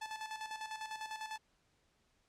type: tone with tremolo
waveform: sawtooth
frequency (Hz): 871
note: A5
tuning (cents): -18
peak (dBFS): -36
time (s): 0.01-1.38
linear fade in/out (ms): 10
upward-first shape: square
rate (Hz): 10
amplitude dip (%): 60
effects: pink hiss -75 dBFS RMS until 2.28 s + low-pass 8000 Hz 12 dB/octave